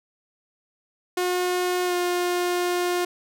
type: tone with pitch glide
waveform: sawtooth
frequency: 360.5 to 355.1 Hz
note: F#4 to F4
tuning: -45 to +29 cents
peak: -18 dBFS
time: 1.17-3.05 s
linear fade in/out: 5 ms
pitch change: -26 cents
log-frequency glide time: 1.85-1.94 s
effects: none